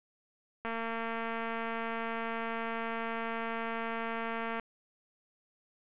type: click train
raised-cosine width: 0.5 ms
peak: -22 dBFS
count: 901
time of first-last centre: 0.65-4.597 s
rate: 228 Hz
effects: resampled to 8000 Hz + 10-bit